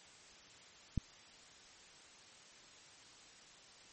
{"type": "click", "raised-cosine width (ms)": 5, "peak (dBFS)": -21, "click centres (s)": 0.977, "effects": ["white hiss -59 dBFS RMS until 3.92 s", "MP3 32 kbps"]}